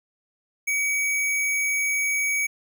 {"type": "tone with sample-and-hold", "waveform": "sine", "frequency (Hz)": 2272, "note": "C#7", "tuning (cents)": 42, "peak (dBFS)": -21, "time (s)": [0.67, 2.47], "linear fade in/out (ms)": 10, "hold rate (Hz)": 8820, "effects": []}